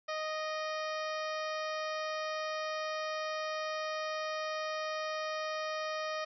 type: harmonic tone with a mistuned harmonic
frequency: 622.3 Hz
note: D#5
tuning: in tune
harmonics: 1 / 2 / 3 / 4 / 5 / 6 / 7 / 8 / 9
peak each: -37 / -39 / -43 / -47 / -50 / -52 / -52 / -51 / -51 dBFS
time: 0.08-6.25 s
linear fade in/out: 10 ms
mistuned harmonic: 4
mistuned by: -28 cents
effects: none